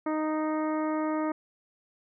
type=harmonic tone; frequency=310 Hz; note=D#4; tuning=6 cents flat; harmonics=1 / 2 / 3 / 4 / 5 / 6 / 7; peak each=-28 / -33 / -36 / -37 / -48 / -46 / -48 dBFS; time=0.06-1.32 s; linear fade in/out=5 ms; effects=none